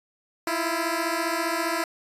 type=beating tone pair; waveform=10% pulse; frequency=325.5 / 340.5 Hz; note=E4 / F4; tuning=-22 / -44 cents; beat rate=15 Hz; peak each=-19 dBFS; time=0.47-1.84 s; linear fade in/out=2 ms; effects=resampled to 32000 Hz